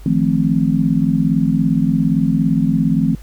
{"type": "chord", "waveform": "sine", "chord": "F dominant seventh", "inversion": "third", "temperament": "just", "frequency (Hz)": [157.15, 174.61, 218.3, 261.9], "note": ["Eb3", "F3", "A3", "C4"], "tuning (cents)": [18, 0, -13, 2], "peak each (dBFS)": -18, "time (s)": [0.06, 3.15], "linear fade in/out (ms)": 2, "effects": ["added 50 Hz sine -33 dBFS peak until 3.22 s", "pink hiss -48 dBFS RMS until 3.22 s"]}